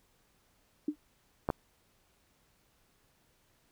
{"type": "tone with exponential decay", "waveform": "sine", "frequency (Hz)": 299, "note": "D4", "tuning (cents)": 31, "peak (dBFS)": -25, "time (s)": [0.88, 0.96], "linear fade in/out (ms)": 5, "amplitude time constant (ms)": 17}
{"type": "clicks", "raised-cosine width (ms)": 1, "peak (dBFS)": -16, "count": 2, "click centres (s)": [1.489, 1.502]}
{"effects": ["pink hiss -70 dBFS RMS until 3.71 s"]}